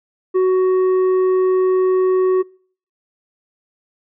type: tone with tanh clipping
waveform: triangle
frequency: 372.3 Hz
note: F#4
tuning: 11 cents sharp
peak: -13 dBFS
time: 0.34-2.43 s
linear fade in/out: 20 ms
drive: 10 dB
effects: noise-tail reverb RT60 0.5 s tail -26 dB re dry